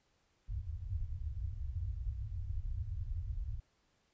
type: low-pass noise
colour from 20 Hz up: white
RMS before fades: -39 dBFS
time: 0.48-3.6 s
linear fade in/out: 5 ms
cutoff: 100 Hz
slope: 48 dB/octave
effects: pink hiss -75 dBFS RMS until 4.13 s + resampled to 16000 Hz